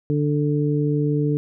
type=harmonic tone; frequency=147.4 Hz; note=D3; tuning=7 cents sharp; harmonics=1 / 2 / 3; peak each=-20 / -23 / -25 dBFS; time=0.1-1.37 s; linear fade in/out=0 ms; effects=none